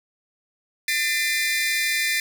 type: tone cluster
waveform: sawtooth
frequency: 1788 / 2050 / 2397 Hz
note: A6 / C7 / D7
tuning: +27 / -36 / +35 cents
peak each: -22 dBFS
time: 0.88-2.2 s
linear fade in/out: 2 ms
effects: none